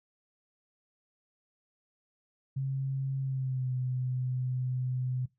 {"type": "tone with pitch glide", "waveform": "sine", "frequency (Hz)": [134.8, 127.23], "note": ["C#3", "C3"], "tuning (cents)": [-48, -48], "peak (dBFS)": -29, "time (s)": [2.56, 5.26], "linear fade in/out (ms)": 10, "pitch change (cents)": -100, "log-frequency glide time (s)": [3.2, 3.72], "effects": ["noise-tail reverb RT60 0.2 s tail -20 dB re dry"]}